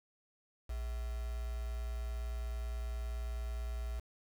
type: tone with quantisation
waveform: sine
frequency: 58.9 Hz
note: A#1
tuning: 19 cents sharp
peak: -36 dBFS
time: 0.69-4 s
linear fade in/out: 10 ms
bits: 8
effects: none